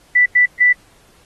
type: tone bursts at uneven times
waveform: sine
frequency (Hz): 1975.5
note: B6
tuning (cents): 0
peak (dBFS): -8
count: 3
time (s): 0.15-0.26 / 0.35-0.46 / 0.6-0.73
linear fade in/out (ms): 10
effects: pink hiss -52 dBFS RMS until 1.25 s + AAC 32 kbps